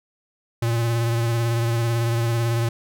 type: tone with vibrato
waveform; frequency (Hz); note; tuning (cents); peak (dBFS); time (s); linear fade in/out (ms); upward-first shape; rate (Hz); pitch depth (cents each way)
square; 116.54; A#2; 0; -20; 0.62-2.69; 5; triangle; 18; 37
effects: none